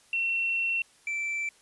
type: tone pair in turn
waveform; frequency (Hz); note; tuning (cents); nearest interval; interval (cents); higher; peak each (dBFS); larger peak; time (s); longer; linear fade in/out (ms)
sine / triangle; 2715 / 2333; F7 / D7; -50 / -12; minor third; 262; first; -25 / -27; first; 0.13-0.82 / 1.07-1.49; first; 2
effects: white hiss -60 dBFS RMS until 1.61 s + resampled to 24000 Hz